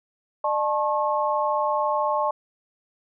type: tone cluster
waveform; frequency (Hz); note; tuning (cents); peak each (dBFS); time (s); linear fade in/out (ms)
sine; 602 / 868 / 1084; D5 / A5 / C#6; +43 / -24 / -39; -25; 0.44-2.31; 5
effects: none